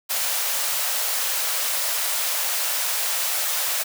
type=high-pass noise; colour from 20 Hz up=white; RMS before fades=-24 dBFS; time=0.09-3.84 s; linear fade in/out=20 ms; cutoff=500 Hz; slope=48 dB/octave; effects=none